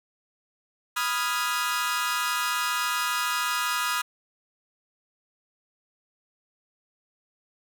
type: chord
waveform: sawtooth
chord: F half-diminished seventh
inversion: second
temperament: equal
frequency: 987.8 / 1244.5 / 1396.9 / 1661.2 Hz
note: Cb6 / Eb6 / F6 / Ab6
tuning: 0 / 0 / 0 / 0 cents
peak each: -28 / -25 / -27 / -29 dBFS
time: 0.96-4.02 s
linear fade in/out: 10 ms
effects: none